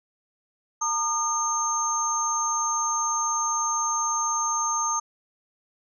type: tone cluster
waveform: sine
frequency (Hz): 916 / 1221 / 6360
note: A#5 / D#6 / G8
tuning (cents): -31 / -33 / +24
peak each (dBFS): -29 / -27 / -26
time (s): 0.81-5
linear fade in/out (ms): 10
effects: none